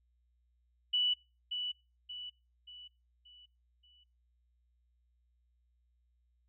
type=tone with echo; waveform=sine; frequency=2960 Hz; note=F#7; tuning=in tune; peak=-27 dBFS; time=0.93-1.14 s; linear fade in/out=10 ms; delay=580 ms; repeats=5; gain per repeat=-7 dB; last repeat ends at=4.04 s; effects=noise-tail reverb RT60 0.3 s tail -24 dB re dry + added 60 Hz sine -70 dBFS peak until 6.48 s